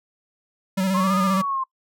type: tone with vibrato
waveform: square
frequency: 189.6 Hz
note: F#3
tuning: 43 cents sharp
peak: -20 dBFS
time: 0.77-1.42 s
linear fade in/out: 10 ms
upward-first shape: square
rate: 15 Hz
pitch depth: 36 cents each way
type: exponential two-way sweep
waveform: sine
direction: up then down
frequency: 1046 to 1244.5 to 1046 Hz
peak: -22 dBFS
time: 0.94-1.64 s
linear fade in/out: 10 ms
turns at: 1.16 s
effects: noise-tail reverb RT60 0.1 s tail -22 dB re dry